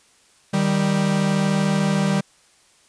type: tone pair together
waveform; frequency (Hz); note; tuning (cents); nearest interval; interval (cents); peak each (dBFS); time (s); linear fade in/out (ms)
45% pulse; 155.49 / 196.1; D#3 / G3; -1 / +1; major third; 402; -22 / -19; 0.53-2.21; 10
effects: white hiss -56 dBFS RMS until 2.88 s + resampled to 22050 Hz